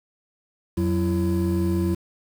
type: tone cluster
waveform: triangle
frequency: 87.7 / 184.9 / 336.7 Hz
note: F2 / F#3 / E4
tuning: +8 / -1 / +37 cents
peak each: -22 dBFS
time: 0.77-1.95 s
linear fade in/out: 10 ms
effects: tanh soft clip ceiling -9 dBFS + 7-bit